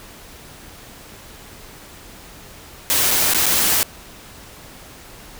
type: noise with dropouts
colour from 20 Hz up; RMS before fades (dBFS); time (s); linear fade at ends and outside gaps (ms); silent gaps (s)
white; -17; 2.9-3.83; 0; 3.107-3.111 / 3.336-3.346 / 3.458-3.464
effects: pink hiss -41 dBFS RMS until 5.39 s